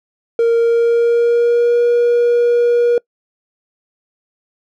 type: tone with pitch glide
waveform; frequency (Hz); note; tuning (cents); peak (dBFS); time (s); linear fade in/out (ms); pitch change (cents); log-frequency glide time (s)
triangle; 464.1 to 477.7; A#4 to A#4; -8 to +42; -7; 0.39-2.98; 2; +50; 0.56-1.82
effects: noise-tail reverb RT60 0.1 s tail -26 dB re dry + tanh soft clip ceiling -4 dBFS